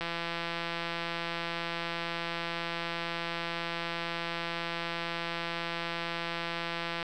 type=click train; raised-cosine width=0.3 ms; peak=-18 dBFS; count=1187; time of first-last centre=0.01-7.028 s; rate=169 Hz; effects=none